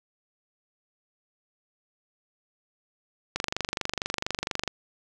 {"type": "click train", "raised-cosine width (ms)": 0.2, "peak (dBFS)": -10, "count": 33, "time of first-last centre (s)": [3.36, 4.677], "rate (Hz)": 24.3, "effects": []}